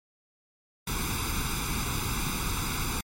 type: noise with comb filter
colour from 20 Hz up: pink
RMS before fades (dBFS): -30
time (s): 0.87-3.01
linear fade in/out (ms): 5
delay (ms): 0.82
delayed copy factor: +0.85
effects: MP3 64 kbps